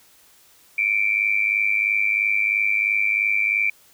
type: tone with amplitude modulation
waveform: sine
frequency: 2340 Hz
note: D7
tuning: 7 cents flat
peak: -14 dBFS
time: 0.78-3.7 s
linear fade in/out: 5 ms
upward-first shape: sine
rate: 103 Hz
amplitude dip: 80%
effects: white hiss -54 dBFS RMS until 3.93 s